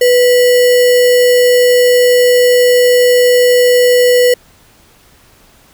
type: tone with sample-and-hold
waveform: sine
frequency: 493.9 Hz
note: B4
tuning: in tune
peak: -5 dBFS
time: 0.01-4.34 s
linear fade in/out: 5 ms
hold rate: 2450 Hz
effects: pink hiss -46 dBFS RMS until 5.73 s